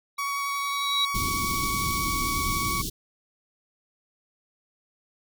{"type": "tone with exponential growth", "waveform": "sine", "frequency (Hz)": 3878, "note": "B7", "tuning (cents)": -32, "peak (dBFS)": -20, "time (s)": [0.17, 1.05], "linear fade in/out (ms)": 2, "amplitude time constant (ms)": 190}
{"type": "tone with vibrato", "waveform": "30% pulse", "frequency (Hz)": 1124, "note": "C#6", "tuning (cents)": 24, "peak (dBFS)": -24, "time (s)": [0.18, 2.82], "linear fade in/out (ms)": 10, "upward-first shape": "sine", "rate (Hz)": 11, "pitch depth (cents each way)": 10}
{"type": "band-stop noise", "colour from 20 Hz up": "pink", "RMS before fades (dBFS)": -30, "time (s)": [1.14, 2.9], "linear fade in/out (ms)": 10, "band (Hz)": [370, 3400], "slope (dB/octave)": 48}
{"effects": []}